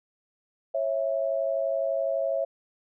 sine tone pair together, 547.4 / 659.3 Hz, C#5 / E5, -22 / 0 cents, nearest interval minor third, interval 322 cents, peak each -27 dBFS, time 0.74-2.45 s, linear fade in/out 10 ms, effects none

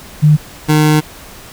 sine / 25% pulse tone pair in turn, 151.2 / 152.87 Hz, D#3 / D#3, -49 / -30 cents, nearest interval unison, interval 19 cents, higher second, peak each -4 dBFS, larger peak neither, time 0.22-0.37 / 0.68-1.01 s, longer second, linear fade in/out 20 ms, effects pink hiss -35 dBFS RMS until 1.52 s

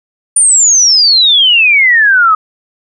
sine exponential sweep, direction down, 9397 to 1244.5 Hz, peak -4 dBFS, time 0.36-2.35 s, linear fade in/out 5 ms, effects none

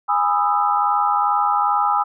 sine chord, E major seventh, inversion first, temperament just, 824.1 / 988.9 / 1236.1 / 1318.5 Hz, G#5 / B5 / D#6 / E6, -14 / +2 / -12 / 0 cents, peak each -19 / -23 / -21 / -22 dBFS, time 0.08-2.04 s, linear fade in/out 20 ms, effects none

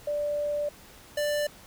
sine / square tone pair in turn, 587.3 / 590 Hz, D5 / D5, 0 / +8 cents, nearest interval unison, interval 8 cents, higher second, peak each -26 dBFS, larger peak neither, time 0.07-0.69 / 1.17-1.47 s, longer first, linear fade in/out 5 ms, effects pink hiss -51 dBFS RMS until 1.66 s

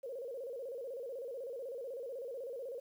sine tone with vibrato, 506 Hz, B4, 42 cents sharp, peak -40 dBFS, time 0.03-2.8 s, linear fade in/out 10 ms, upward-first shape square, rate 16 Hz, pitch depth 120 cents each way, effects 11-bit

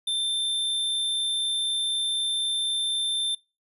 square tone, 3568 Hz, A7, 23 cents sharp, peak -25 dBFS, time 0.07-3.35 s, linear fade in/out 5 ms, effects noise-tail reverb RT60 0.3 s tail -24 dB re dry + resampled to 32000 Hz

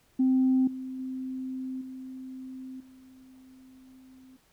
sine tone with level steps, 260 Hz, C4, 11 cents flat, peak -19 / -34 / -32 / -38 / -50 dBFS, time 0.19-4.37 s, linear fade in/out 10 ms, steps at 0.67 / 0.99 / 1.81 / 2.8 s, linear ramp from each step 5 ms, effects tanh soft clip ceiling -16 dBFS + pink hiss -65 dBFS RMS until 4.52 s

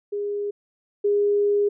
sine tone pair in turn, 409.2 / 409.2 Hz, G#4 / G#4, -26 / -26 cents, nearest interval unison, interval 0 cents, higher neither, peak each -24 / -17 dBFS, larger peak second, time 0.12-0.51 / 1.04-1.69 s, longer second, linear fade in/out 10 ms, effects none

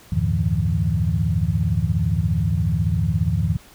sine tone cluster, 79.3 / 96.1 / 110.6 / 151.7 / 169.1 Hz, D#2 / G2 / A2 / D#3 / E3, +33 / -34 / +9 / -44 / +44 cents, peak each -24 dBFS, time 0.12-3.57 s, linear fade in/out 5 ms, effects pink hiss -48 dBFS RMS until 3.74 s

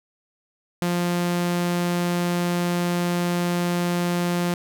sawtooth tone, 175 Hz, F3, 4 cents sharp, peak -17 dBFS, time 0.82-4.54 s, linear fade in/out 0 ms, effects none

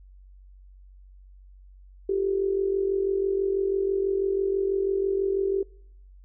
sine tone with amplitude modulation, 390 Hz, G4, 9 cents flat, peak -19 dBFS, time 2.09-5.63 s, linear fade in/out 5 ms, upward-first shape sine, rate 46.1 Hz, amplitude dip 70%, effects noise-tail reverb RT60 0.8 s tail -26 dB re dry + added 47 Hz sine -47 dBFS peak until 6.24 s

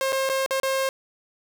sawtooth tone with dropouts, 534 Hz, C5, 35 cents sharp, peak -18 dBFS, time 0.01-0.89 s, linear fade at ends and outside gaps 1 ms, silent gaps 0.123-0.128 / 0.291-0.297 / 0.462-0.508 / 0.6-0.632 s, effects none

